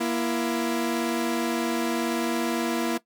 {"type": "tone pair together", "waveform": "sawtooth", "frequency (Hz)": [237, 335.1], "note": ["A#3", "E4"], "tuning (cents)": [29, 29], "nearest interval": "tritone", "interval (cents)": 600, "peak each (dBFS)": -23, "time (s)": [0, 2.98], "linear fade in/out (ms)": 10, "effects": ["noise-tail reverb RT60 0.1 s tail -17 dB re dry"]}